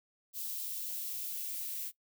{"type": "noise with high-pass filter sweep", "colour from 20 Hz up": "violet", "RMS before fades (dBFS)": -39, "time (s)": [0.33, 1.92], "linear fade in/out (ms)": 50, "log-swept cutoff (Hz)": [3300, 2200], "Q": 1.5, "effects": ["noise-tail reverb RT60 0.1 s tail -18 dB re dry"]}